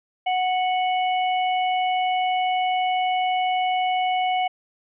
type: harmonic tone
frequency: 738 Hz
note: F#5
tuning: 5 cents flat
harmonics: 1 / 3 / 4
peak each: -20 / -30 / -32 dBFS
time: 0.26-4.48 s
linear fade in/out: 10 ms
effects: none